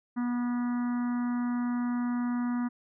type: harmonic tone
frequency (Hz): 243.1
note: B3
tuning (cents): -27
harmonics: 1 / 3 / 4 / 5 / 6 / 7 / 8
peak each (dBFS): -27 / -46 / -43 / -44 / -48 / -52 / -52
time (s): 0.16-2.69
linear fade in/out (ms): 20
effects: none